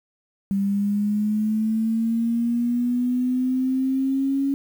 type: linear sweep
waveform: sine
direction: up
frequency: 196 to 277.2 Hz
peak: -19 dBFS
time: 0.51-4.54 s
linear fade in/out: 0 ms
effects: 8-bit